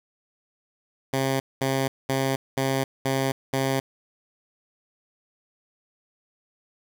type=tone bursts; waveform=10% pulse; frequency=134.2 Hz; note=C3; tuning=44 cents sharp; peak=-14 dBFS; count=6; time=1.13-3.8 s; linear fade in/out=5 ms; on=270 ms; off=210 ms; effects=none